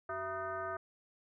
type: tone with frequency modulation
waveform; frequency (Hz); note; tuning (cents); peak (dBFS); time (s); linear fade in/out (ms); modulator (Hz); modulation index
sine; 952; A#5; +36; -36; 0.09-0.77; 5; 287; 2
effects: none